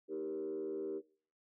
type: tone with frequency modulation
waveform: sine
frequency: 392 Hz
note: G4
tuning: in tune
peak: -36 dBFS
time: 0.08-1.02 s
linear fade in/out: 50 ms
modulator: 78 Hz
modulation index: 1
effects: noise-tail reverb RT60 0.5 s tail -23 dB re dry + tanh soft clip ceiling -32 dBFS